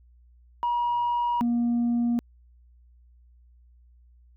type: tone pair in turn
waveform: sine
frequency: 958 / 237.6 Hz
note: A#5 / A#3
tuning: +47 / +33 cents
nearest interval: 2 octaves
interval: 2414 cents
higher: first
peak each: -21 / -19 dBFS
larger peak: second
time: 0.63-1.41 / 1.41-2.19 s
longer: neither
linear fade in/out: 0 ms
effects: tanh soft clip ceiling -20 dBFS + added 60 Hz sine -53 dBFS peak until 4.36 s